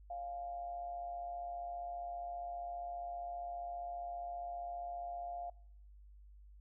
sine tone with amplitude modulation, 698.5 Hz, F5, in tune, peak -38 dBFS, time 0.1-5.5 s, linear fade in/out 5 ms, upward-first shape sine, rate 135 Hz, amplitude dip 45%, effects noise-tail reverb RT60 0.7 s tail -24 dB re dry + added 50 Hz sine -55 dBFS peak until 6.6 s

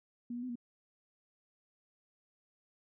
sine tone with pitch steps, 239.8 / 242.3 / 253.8 / 239 Hz, A#3 / B3 / B3 / A#3, +49 / -33 / +47 / +43 cents, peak -37 dBFS, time 0.3-0.556 s, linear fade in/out 5 ms, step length 64 ms, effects none

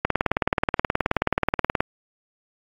click train, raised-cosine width 0.5 ms, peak -4 dBFS, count 34, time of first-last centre 0.05-1.805 s, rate 18.8 Hz, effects AAC 32 kbps

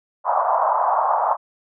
white band-pass noise, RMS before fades -19 dBFS, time 0.24-1.37 s, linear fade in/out 50 ms, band 640 to 1100 Hz, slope 48 dB/octave, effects none

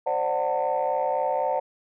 sine chord, D dominant seventh, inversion third, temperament equal with one note detuned, 523.3 / 587.3 / 740 / 898 Hz, C5 / D5 / F#5 / A5, 0 / 0 / 0 / +35 cents, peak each -27 dBFS, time 0.06-1.6 s, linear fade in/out 10 ms, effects tanh soft clip ceiling -15 dBFS

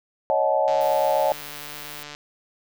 sine chord, D# half-diminished seventh, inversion third, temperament equal with one note detuned, 554.4 / 622.3 / 740 / 865.9 Hz, C#5 / D#5 / F#5 / A5, 0 / 0 / 0 / -28 cents, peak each -23 / -22 / -26 / -24 dBFS, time 0.3-1.32 s, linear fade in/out 0 ms
click train, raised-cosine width 0.2 ms, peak -20 dBFS, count 217, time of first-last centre 0.68-2.149 s, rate 147 Hz
violet noise, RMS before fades -40 dBFS, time 0.81-2.03 s, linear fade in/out 0 ms
effects none

